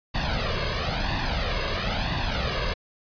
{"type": "noise with flanger", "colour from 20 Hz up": "pink", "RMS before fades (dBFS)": -26, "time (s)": [0.14, 2.74], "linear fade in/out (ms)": 10, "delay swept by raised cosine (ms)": [1.1, 1.85], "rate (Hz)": 1, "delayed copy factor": 0.7, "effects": ["resampled to 11025 Hz"]}